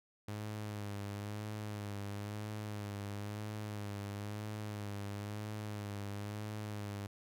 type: tone with vibrato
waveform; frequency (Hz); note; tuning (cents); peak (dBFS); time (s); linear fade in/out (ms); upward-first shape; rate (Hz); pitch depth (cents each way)
sawtooth; 103.7; G#2; -2; -36; 0.28-7.07; 5; sine; 1; 46
effects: none